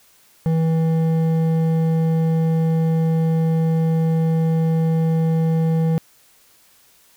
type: tone with hard clipping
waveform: triangle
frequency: 162.2 Hz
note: E3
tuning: 28 cents flat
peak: -17 dBFS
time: 0.46-5.98 s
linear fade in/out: 0 ms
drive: 12 dB
effects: white hiss -54 dBFS RMS until 7.16 s